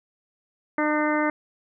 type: harmonic tone with a mistuned harmonic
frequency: 302.3 Hz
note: D#4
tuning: 50 cents flat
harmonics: 1 / 2 / 3 / 4 / 5 / 6 / 7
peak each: -24 / -27 / -29 / -30 / -31 / -32 / -32 dBFS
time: 0.78-1.3 s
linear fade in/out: 2 ms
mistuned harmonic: 7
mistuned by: -37 cents
effects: none